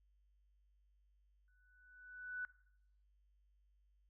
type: tone with exponential growth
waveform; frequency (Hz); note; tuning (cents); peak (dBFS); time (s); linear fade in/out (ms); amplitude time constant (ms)
sine; 1489; F#6; +11; -38; 1.48-2.45; 1; 210
effects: noise-tail reverb RT60 0.7 s tail -19 dB re dry + added 50 Hz sine -70 dBFS peak until 4.09 s